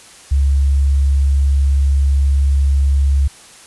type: tone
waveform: sine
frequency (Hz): 69.3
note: C#2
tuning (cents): 0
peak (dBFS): -10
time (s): 0.31-3.28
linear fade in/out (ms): 10
effects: white hiss -41 dBFS RMS until 3.66 s + resampled to 24000 Hz